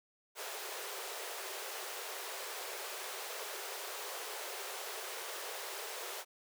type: high-pass noise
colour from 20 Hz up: pink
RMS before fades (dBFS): -43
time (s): 0.35-6.25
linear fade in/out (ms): 50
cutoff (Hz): 370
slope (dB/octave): 96
effects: none